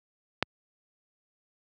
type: click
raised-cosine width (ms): 0.3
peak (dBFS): -7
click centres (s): 0.426
effects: high-pass 80 Hz 12 dB/octave